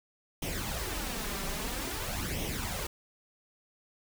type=noise with flanger; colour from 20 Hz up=pink; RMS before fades=-35 dBFS; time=0.42-2.87 s; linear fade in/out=5 ms; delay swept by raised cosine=0.33 to 5.13 ms; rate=0.5 Hz; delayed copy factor=+0.65; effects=none